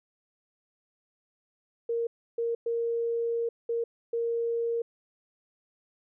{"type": "tone bursts at uneven times", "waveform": "sine", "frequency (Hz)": 465.4, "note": "A#4", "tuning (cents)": -3, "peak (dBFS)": -26, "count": 5, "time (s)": [[1.89, 2.07], [2.38, 2.55], [2.66, 3.49], [3.69, 3.84], [4.13, 4.82]], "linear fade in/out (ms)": 5, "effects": []}